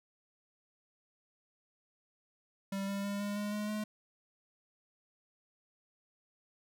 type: tone with pitch steps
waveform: square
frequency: 196 / 198.62 / 201.3 / 204 / 206.7 / 209.5 / 212.3 Hz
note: G3 / G3 / G3 / G#3 / G#3 / G#3 / G#3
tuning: 0 / +23 / +46 / -31 / -8 / +15 / +38 cents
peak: -35 dBFS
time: 2.72-3.84 s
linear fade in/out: 5 ms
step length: 160 ms
effects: none